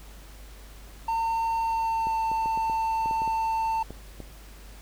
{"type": "tone with pitch glide", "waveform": "triangle", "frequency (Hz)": [908, 895], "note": ["A#5", "A5"], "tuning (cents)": [-46, 29], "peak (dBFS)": -22, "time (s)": [1.08, 3.83], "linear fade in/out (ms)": 5, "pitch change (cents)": -25, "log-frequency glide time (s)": [1.61, 2.19]}
{"type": "clicks", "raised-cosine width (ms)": 2, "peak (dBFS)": -25, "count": 11, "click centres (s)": [2.07, 2.316, 2.459, 2.575, 2.698, 3.059, 3.111, 3.219, 3.277, 3.906, 4.203]}
{"effects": ["added 50 Hz sine -44 dBFS peak until 4.81 s", "pink hiss -51 dBFS RMS until 4.81 s"]}